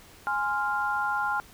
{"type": "chord", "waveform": "sine", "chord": "F minor", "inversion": "first", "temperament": "equal with one note detuned", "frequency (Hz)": [830.6, 1042.9, 1396.9], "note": ["Ab5", "C6", "F6"], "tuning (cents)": [0, -6, 0], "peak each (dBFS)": [-29, -32, -28], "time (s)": [0.27, 1.4], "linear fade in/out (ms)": 0, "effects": ["pink hiss -52 dBFS RMS until 1.53 s"]}